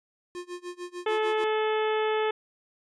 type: tone with tremolo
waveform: square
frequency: 354.7 Hz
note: F4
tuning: 27 cents sharp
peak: -34 dBFS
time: 0.35-1.44 s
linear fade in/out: 0 ms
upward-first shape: sine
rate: 6.7 Hz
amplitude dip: 95%
type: harmonic tone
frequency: 432.9 Hz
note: A4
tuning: 28 cents flat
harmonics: 1 / 2 / 3 / 4 / 5 / 6 / 7 / 8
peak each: -25 / -31 / -35 / -37 / -39 / -41 / -42 / -43 dBFS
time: 1.06-2.31 s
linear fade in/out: 5 ms
effects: resampled to 22050 Hz